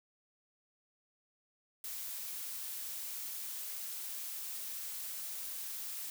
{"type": "noise", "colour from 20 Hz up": "blue", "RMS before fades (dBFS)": -42, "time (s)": [1.84, 6.1], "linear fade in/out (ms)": 2, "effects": []}